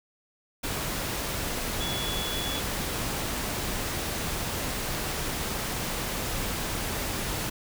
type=tone in noise; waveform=sine; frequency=3400 Hz; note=G#7; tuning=40 cents sharp; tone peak=-33 dBFS; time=1.8-2.6 s; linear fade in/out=10 ms; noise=pink; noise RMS=-31 dBFS; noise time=0.63-7.5 s; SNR=-5 dB; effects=none